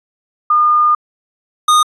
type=tone pair in turn; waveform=sine / square; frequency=1215 / 1230.5 Hz; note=D#6 / D#6; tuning=-42 / -20 cents; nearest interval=unison; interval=22 cents; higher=second; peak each=-8 dBFS; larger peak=neither; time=0.5-0.95 / 1.68-1.83 s; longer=first; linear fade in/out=5 ms; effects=resampled to 24000 Hz